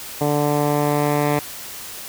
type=tone with low-pass filter sweep; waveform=10% pulse; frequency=146.83 Hz; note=D3; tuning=in tune; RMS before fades=-19 dBFS; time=0.21-1.39 s; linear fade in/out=2 ms; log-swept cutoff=810 to 2100 Hz; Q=0.96; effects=white hiss -34 dBFS RMS until 2.08 s